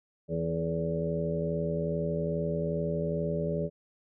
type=harmonic tone with a mistuned harmonic; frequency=82.41 Hz; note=E2; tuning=in tune; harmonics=1 / 2 / 3 / 4 / 5 / 6 / 7; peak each=-42 / -31 / -41 / -42 / -34 / -41 / -34 dBFS; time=0.28-3.7 s; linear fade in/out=50 ms; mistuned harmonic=5; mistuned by=+44 cents; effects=none